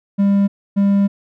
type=tone pair in turn; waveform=triangle; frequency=199.4 / 199.4 Hz; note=G3 / G3; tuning=+30 / +30 cents; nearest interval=unison; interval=0 cents; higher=neither; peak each=-9 dBFS; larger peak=neither; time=0.18-0.48 / 0.76-1.08 s; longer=second; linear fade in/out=20 ms; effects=none